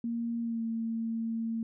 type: tone with pitch glide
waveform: sine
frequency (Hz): 233.1 to 227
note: A#3 to A#3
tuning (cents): 0 to -46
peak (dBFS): -30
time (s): 0.04-1.63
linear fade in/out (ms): 2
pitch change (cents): -46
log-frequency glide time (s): 0.41-0.63
effects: none